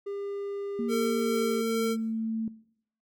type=tone; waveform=triangle; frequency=401.2 Hz; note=G4; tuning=40 cents sharp; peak=-30 dBFS; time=0.06-1.62 s; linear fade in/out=10 ms
type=tone with pitch glide; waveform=sine; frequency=233.1 to 223.2 Hz; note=A#3 to A3; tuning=0 to +25 cents; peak=-28 dBFS; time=0.79-2.48 s; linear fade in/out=2 ms; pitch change=-75 cents; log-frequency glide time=1.19-1.84 s
type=tone with tremolo; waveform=square; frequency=453.1 Hz; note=A#4; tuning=49 cents flat; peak=-27 dBFS; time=0.88-1.97 s; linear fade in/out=50 ms; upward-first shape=sine; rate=2.4 Hz; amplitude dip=25%
effects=noise-tail reverb RT60 0.7 s tail -20 dB re dry